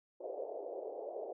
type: band-pass noise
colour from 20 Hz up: pink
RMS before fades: -43 dBFS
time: 0.2-1.33 s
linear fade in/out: 10 ms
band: 400 to 680 Hz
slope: 48 dB/octave
effects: none